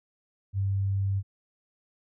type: tone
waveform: sine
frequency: 98 Hz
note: G2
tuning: in tune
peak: -24 dBFS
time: 0.53-1.23 s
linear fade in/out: 50 ms
effects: none